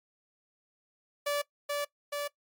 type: tone with echo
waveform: sawtooth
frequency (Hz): 579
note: D5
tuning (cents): -25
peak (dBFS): -24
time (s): 1.26-1.42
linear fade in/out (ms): 10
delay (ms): 430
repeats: 2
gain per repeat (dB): -2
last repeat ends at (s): 2.28
effects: noise-tail reverb RT60 0.1 s tail -19 dB re dry + MP3 96 kbps